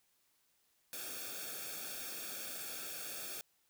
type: noise with comb filter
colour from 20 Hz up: white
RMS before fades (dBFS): -44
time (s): 0.93-3.41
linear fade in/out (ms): 0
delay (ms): 1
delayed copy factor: -0.8
effects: white hiss -75 dBFS RMS until 3.69 s